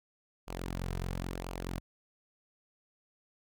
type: tone with flanger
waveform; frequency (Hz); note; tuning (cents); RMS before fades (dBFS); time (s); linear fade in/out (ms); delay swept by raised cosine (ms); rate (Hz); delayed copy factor
sawtooth; 44.65; F1; +39; -38; 0.47-1.8; 20; 0.52 to 3.62; 0.98; -0.55
effects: none